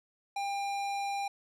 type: tone with low-pass filter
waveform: square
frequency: 799 Hz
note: G5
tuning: 33 cents sharp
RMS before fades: -34 dBFS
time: 0.36-1.28 s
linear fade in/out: 5 ms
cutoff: 8500 Hz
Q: 0.56
effects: none